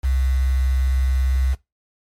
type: tone with quantisation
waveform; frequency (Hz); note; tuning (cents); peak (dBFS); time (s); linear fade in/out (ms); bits
sine; 65.41; C2; 0; -16; 0.03-1.55; 20; 6
effects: noise-tail reverb RT60 0.2 s tail -20 dB re dry + MP3 64 kbps